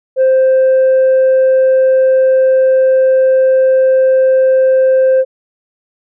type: tone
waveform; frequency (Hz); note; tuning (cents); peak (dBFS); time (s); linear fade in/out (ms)
sine; 523.3; C5; 0; -4; 0.16-5.25; 50
effects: tanh soft clip ceiling -5 dBFS